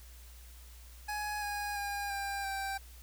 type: tone with pitch steps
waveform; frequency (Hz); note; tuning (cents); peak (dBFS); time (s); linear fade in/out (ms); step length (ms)
25% pulse; 837 / 823.1 / 809.4 / 796 / 782.8; G#5 / G#5 / G#5 / G5 / G5; +13 / -16 / -45 / +26 / -3; -31; 1.08-2.78; 10; 340
effects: added 60 Hz sine -50 dBFS peak until 3.02 s + white hiss -58 dBFS RMS until 3.02 s